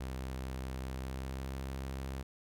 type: tone with pitch glide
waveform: sawtooth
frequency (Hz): 65.1 to 66.7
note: C2 to C2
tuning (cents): -8 to +34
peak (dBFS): -34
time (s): 0-2.23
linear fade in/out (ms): 10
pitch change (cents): +42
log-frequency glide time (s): 0.93-1.52
effects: none